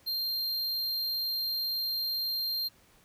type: tone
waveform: square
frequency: 4186 Hz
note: C8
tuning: in tune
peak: -30 dBFS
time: 0.06-2.69 s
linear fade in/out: 20 ms
effects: pink hiss -62 dBFS RMS until 3.04 s